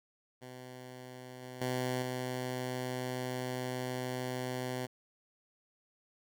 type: tone with level steps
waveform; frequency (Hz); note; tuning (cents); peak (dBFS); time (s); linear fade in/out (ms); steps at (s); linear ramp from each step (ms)
10% pulse; 126.8; B2; +46; -38 / -36 / -24 / -27; 0.41-4.87; 20; 1.42 / 1.61 / 2.02; 5
effects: none